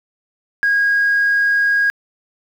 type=tone; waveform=sine; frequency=1638 Hz; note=G#6; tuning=24 cents flat; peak=-11 dBFS; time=0.63-1.9 s; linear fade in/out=0 ms; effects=tanh soft clip ceiling -9 dBFS + 7-bit